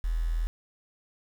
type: tone with quantisation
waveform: sine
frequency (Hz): 41.2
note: E1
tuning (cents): 0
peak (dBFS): -25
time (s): 0.04-0.47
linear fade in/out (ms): 0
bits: 8
effects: none